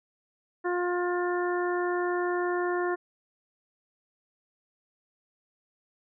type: harmonic tone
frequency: 354.8 Hz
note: F4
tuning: 27 cents sharp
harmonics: 1 / 2 / 3 / 4 / 5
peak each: -27 / -34 / -35 / -37 / -37 dBFS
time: 0.64-2.96 s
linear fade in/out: 20 ms
effects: none